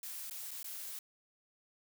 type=noise with dropouts; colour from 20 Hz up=blue; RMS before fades=-44 dBFS; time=0.03-0.99 s; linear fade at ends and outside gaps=2 ms; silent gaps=0.298-0.309 / 0.509-0.513 / 0.63-0.643 s; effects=none